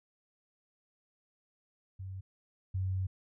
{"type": "tone pair in turn", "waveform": "sine", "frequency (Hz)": [95, 94.13], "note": ["F#2", "F#2"], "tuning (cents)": [46, 30], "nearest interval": "unison", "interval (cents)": 16, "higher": "first", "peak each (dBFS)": [-39, -30], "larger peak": "second", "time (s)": [[1.99, 2.21], [2.74, 3.07]], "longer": "second", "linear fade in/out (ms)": 10, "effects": []}